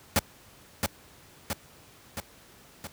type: noise with echo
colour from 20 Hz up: pink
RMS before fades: -22 dBFS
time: 0.16-0.19 s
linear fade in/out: 0 ms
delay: 670 ms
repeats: 4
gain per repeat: -4 dB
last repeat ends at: 2.87 s
effects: pink hiss -54 dBFS RMS until 2.92 s + high-pass 60 Hz 12 dB/octave